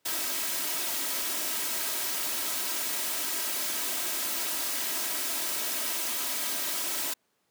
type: noise with comb filter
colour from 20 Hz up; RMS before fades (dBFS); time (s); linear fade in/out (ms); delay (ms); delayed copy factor
white; -31; 0.05-7.14; 10; 3.1; +0.55
effects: pink hiss -73 dBFS RMS until 7.5 s + high-pass 200 Hz 12 dB/octave